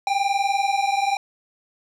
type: tone pair together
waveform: square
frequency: 784.3 / 805 Hz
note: G5 / G5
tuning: +1 / +46 cents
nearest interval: unison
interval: 45 cents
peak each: -23 dBFS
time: 0.07-1.17 s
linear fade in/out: 2 ms
effects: low-pass 6000 Hz 12 dB/octave + 9-bit